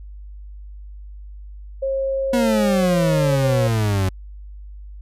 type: tone with pitch glide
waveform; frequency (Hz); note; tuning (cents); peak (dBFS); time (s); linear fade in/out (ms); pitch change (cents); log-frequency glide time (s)
sine; 539 to 543.1; C#5 to C#5; -49 to -36; -19; 1.82-3.68; 10; +13; 2.84-2.95
type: exponential sweep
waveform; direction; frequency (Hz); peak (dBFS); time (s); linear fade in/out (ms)
40% pulse; down; 245 to 92.5; -16; 2.33-4.09; 5
effects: added 50 Hz sine -34 dBFS peak until 5.01 s + resampled to 32000 Hz